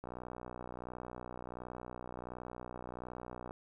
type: click train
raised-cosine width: 1 ms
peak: -30 dBFS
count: 214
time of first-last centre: 0.04-3.509 s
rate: 61.4 Hz
effects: 12-bit

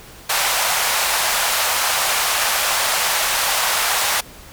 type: band-pass noise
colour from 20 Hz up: pink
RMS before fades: -19 dBFS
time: 0.29-4.21 s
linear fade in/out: 10 ms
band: 680 to 16000 Hz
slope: 24 dB/octave
effects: pink hiss -41 dBFS RMS until 4.52 s

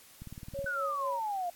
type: click train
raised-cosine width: 5 ms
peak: -31 dBFS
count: 9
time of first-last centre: 0.22-0.643 s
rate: 18.9 Hz
type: tone with tremolo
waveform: sine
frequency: 554.4 Hz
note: C#5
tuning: in tune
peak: -32 dBFS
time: 0.54-1.2 s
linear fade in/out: 10 ms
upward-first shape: triangle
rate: 4.1 Hz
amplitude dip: 90%
type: exponential sweep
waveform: sine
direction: down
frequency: 1523 to 683 Hz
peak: -31 dBFS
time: 0.66-1.5 s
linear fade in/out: 5 ms
effects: white hiss -56 dBFS RMS until 1.55 s + AAC 64 kbps

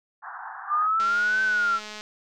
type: band-pass noise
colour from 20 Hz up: pink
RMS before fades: -38 dBFS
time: 0.22-0.88 s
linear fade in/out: 20 ms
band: 750 to 1700 Hz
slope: 96 dB/octave
type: linear two-way sweep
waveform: sine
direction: up then down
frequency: 1177 to 1540 to 1332 Hz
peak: -20 dBFS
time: 0.68-1.8 s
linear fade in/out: 50 ms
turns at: 1.42 s
type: click train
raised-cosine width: 0.2 ms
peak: -21 dBFS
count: 215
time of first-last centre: 1-2.009 s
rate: 212 Hz
effects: none

